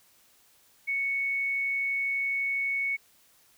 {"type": "tone", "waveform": "sine", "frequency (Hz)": 2217, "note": "C#7", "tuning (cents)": 0, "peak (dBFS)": -26, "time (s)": [0.87, 2.97], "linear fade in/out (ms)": 20, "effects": ["white hiss -62 dBFS RMS until 3.57 s"]}